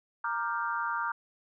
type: chord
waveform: sine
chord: G minor seventh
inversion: first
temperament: equal with one note detuned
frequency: 932.3 / 1184.2 / 1396.9 / 1568 Hz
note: Bb5 / D6 / F6 / G6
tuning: 0 / +14 / 0 / 0 cents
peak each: -34 / -34 / -34 / -38 dBFS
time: 0.24-1.12 s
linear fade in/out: 5 ms
effects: none